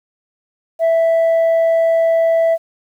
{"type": "tone", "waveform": "sine", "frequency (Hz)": 659.3, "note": "E5", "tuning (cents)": 0, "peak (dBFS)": -8, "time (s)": [0.79, 2.58], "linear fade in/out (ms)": 50, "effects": ["tanh soft clip ceiling -10 dBFS", "8-bit"]}